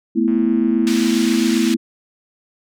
sine chord, A suspended second, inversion none, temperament just, 220 / 247.5 / 330 Hz, A3 / B3 / E4, 0 / +4 / +2 cents, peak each -18 dBFS, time 0.15-1.77 s, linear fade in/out 20 ms
click train, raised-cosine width 0.5 ms, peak -26 dBFS, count 177, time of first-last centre 0.28-1.574 s, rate 136 Hz
pink band-pass noise, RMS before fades -28 dBFS, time 0.87-1.74 s, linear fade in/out 0 ms, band 2100 to 6800 Hz, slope 12 dB/octave
effects none

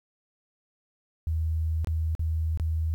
sine tone with dropouts, 80.1 Hz, E2, 49 cents flat, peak -24 dBFS, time 1.27-2.94 s, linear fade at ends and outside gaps 0 ms, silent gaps 1.846-1.872 / 2.151-2.194 / 2.574-2.598 s, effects 10-bit

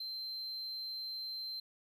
triangle tone, 4116 Hz, C8, 29 cents flat, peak -38 dBFS, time 0-1.6 s, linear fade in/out 5 ms, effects 13-bit

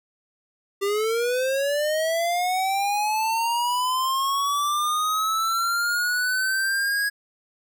square linear sweep, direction up, 392 to 1661.2 Hz, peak -22 dBFS, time 0.81-7.1 s, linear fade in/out 20 ms, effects none

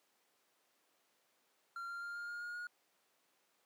triangle tone with pitch steps, 1380 / 1389.6 / 1399.3 / 1409 / 1418.8 / 1428.7 / 1438.6 Hz, F6 / F6 / F6 / F6 / F6 / F6 / F#6, -21 / -9 / +3 / +15 / +27 / +39 / -49 cents, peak -40 dBFS, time 1.76-2.67 s, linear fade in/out 2 ms, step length 130 ms, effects pink hiss -75 dBFS RMS until 3.65 s + high-pass 400 Hz 12 dB/octave

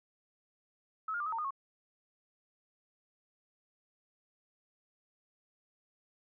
sine tone with pitch steps, 1291 / 1414 / 1187 / 1272 / 911 / 1226 / 1095 Hz, E6 / F6 / D6 / D#6 / A#5 / D#6 / C#6, -37 / +21 / +18 / +38 / -40 / -26 / -22 cents, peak -33 dBFS, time 1.08-1.507 s, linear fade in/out 5 ms, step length 61 ms, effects none

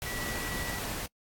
sine tone in noise, 1946 Hz, B6, 26 cents flat, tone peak -39 dBFS, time 0.06-0.79 s, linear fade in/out 0 ms, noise pink, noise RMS -36 dBFS, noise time 0.02-1.06 s, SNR -6 dB, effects noise-tail reverb RT60 0.1 s tail -26 dB re dry + AAC 64 kbps

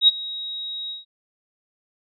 sine tone with ADSR envelope, 3800 Hz, A#7, 33 cents sharp, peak -8 dBFS, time 0.01-1.05 s, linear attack 68 ms, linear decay 25 ms, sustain -20 dB, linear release 150 ms, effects none

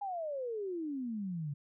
sine exponential sweep, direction down, 829 to 138.5 Hz, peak -35 dBFS, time 0.01-1.54 s, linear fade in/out 10 ms, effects none

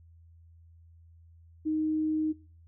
sine tone, 311.1 Hz, D#4, in tune, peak -26 dBFS, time 1.65-2.33 s, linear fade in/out 20 ms, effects noise-tail reverb RT60 0.4 s tail -22 dB re dry + added 83 Hz sine -53 dBFS peak until 2.67 s

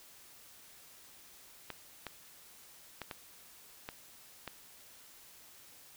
clicks, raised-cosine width 0.3 ms, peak -24 dBFS, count 6, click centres 1.703 / 2.067 / 3.017 / 3.112 / 3.889 / 4.477 s, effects white hiss -57 dBFS RMS until 5.96 s

